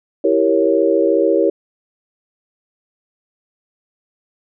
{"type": "chord", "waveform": "sine", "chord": "E diminished seventh", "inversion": "none", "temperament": "equal with one note detuned", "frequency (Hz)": [329.6, 392, 466.2, 552.8], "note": ["E4", "G4", "Bb4", "Db5"], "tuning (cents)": [0, 0, 0, -5], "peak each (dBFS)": -17, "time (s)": [0.24, 1.5], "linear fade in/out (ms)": 5, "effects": []}